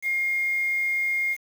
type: tone with quantisation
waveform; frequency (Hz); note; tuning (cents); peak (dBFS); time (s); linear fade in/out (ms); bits
sine; 2132; C7; +32; -22; 0.02-1.37; 50; 7
effects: none